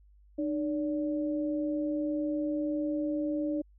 sine tone pair together, 303.6 / 575.1 Hz, D#4 / D5, -42 / -36 cents, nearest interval major seventh, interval 1106 cents, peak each -29 / -35 dBFS, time 0.38-3.62 s, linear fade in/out 10 ms, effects added 50 Hz sine -56 dBFS peak until 3.78 s

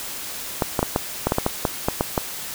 clicks, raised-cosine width 1 ms, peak -4 dBFS, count 12, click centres 0.622 / 0.792 / 0.829 / 0.961 / 1.27 / 1.321 / 1.384 / 1.464 / 1.652 / 1.885 / 2.009 / 2.178 s, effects white hiss -32 dBFS RMS until 2.54 s

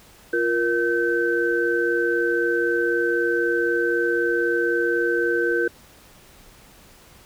sine tone cluster, 347.7 / 471.6 / 1539 Hz, F4 / A#4 / G6, -8 / +20 / -32 cents, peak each -23 dBFS, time 0.33-5.68 s, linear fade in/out 5 ms, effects pink hiss -50 dBFS RMS until 7.25 s

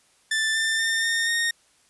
sawtooth tone with pitch steps, 1766 / 1786.5 / 1807.3 / 1828.3 / 1849.5 Hz, A6 / A6 / A6 / A#6 / A#6, +6 / +26 / +46 / -34 / -14 cents, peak -18 dBFS, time 0.31-1.51 s, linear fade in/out 5 ms, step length 240 ms, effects white hiss -61 dBFS RMS until 1.89 s + resampled to 24000 Hz

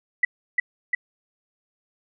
sine tone with echo, 1975.5 Hz, B6, in tune, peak -14 dBFS, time 0.23-0.25 s, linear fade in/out 5 ms, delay 350 ms, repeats 2, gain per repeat -2 dB, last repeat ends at 0.95 s, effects none

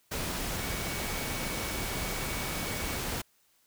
sine tone in noise, 2247 Hz, C#7, 23 cents sharp, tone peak -43 dBFS, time 0.6-2.99 s, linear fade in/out 10 ms, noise pink, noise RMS -34 dBFS, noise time 0.11-3.22 s, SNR -12 dB, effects white hiss -68 dBFS RMS until 3.66 s

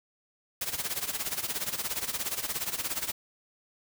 white noise with tremolo, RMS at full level -30 dBFS, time 0.61-3.12 s, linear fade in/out 5 ms, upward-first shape sine, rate 17 Hz, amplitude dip 80%, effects none

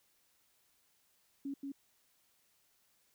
sine tone with echo, 277.2 Hz, C#4, in tune, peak -37 dBFS, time 1.45-1.54 s, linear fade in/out 5 ms, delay 180 ms, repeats 1, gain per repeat -2 dB, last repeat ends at 1.72 s, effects white hiss -73 dBFS RMS until 3.14 s

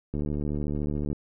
click train, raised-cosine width 3 ms, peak -18 dBFS, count 74, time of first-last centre 0.14-1.129 s, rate 73.8 Hz, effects none

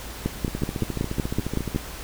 two click trains, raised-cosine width 3 ms, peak -10 / -14 dBFS, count 9 / 19, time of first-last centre 0.26-1.761 / 0.48-1.748 s, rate 5.33 / 14.2 Hz, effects added 56 Hz sine -39 dBFS peak until 2.03 s + pink hiss -38 dBFS RMS until 2.03 s

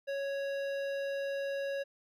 triangle tone with hard clipping, 554.4 Hz, C#5, in tune, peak -35 dBFS, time 0.07-1.84 s, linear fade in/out 20 ms, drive 17 dB, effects none

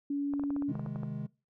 sine tone, 283.9 Hz, C#4, 41 cents sharp, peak -29 dBFS, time 0.1-0.72 s, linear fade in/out 5 ms
clicks, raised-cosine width 1 ms, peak -29 dBFS, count 11, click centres 0.337 / 0.396 / 0.437 / 0.505 / 0.564 / 0.623 / 0.754 / 0.795 / 0.862 / 0.959 / 1.033 s
triangle chord, Ab major, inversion first, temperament equal, 130.81 / 155.56 / 207.7 Hz, C3 / Eb3 / Ab3, 0 / 0 / 0 cents, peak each -37 dBFS, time 0.68-1.27 s, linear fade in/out 10 ms
effects noise-tail reverb RT60 0.3 s tail -22 dB re dry

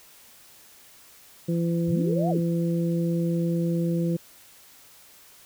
harmonic tone, 169.1 Hz, E3, 44 cents sharp, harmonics 1 / 2 / 3, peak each -23 / -29 / -33 dBFS, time 1.48-4.17 s, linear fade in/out 10 ms
sine linear two-way sweep, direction up then down, 55.9 to 745 to 55.9 Hz, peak -26 dBFS, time 1.87-2.41 s, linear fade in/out 50 ms, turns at 2.3 s
effects white hiss -52 dBFS RMS until 5.45 s

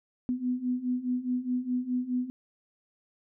sine beating tone pair, 246.9 / 251.7 Hz, B3 / B3, 0 / +33 cents, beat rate 4.8 Hz, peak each -32 / -29 dBFS, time 0.29-2.3 s, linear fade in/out 0 ms, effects none

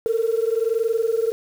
sine tone pair together, 445 / 466.2 Hz, A4 / A#4, +20 / 0 cents, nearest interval minor second, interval 80 cents, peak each -20 / -21 dBFS, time 0.06-1.32 s, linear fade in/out 0 ms, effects tanh soft clip ceiling -12 dBFS + 7-bit

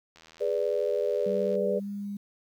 click train, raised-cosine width 0.2 ms, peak -34 dBFS, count 114, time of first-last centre 0.16-1.553 s, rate 81.1 Hz
sine chord, G# diminished, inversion none, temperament equal, 415.3 / 493.9 / 587.3 Hz, G#4 / B4 / D5, 0 / 0 / 0 cents, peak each -29 dBFS, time 0.4-1.8 s, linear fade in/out 20 ms
sine tone with pitch glide, 196 to 202.3 Hz, G3 to G#3, 0 to -45 cents, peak -32 dBFS, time 1.26-2.17 s, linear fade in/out 5 ms, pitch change +55 cents, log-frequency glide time 1.75-1.88 s
effects 10-bit

